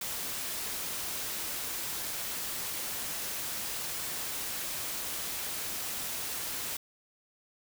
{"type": "noise", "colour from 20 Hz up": "white", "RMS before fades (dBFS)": -36, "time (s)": [0.01, 6.77], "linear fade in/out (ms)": 5, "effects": []}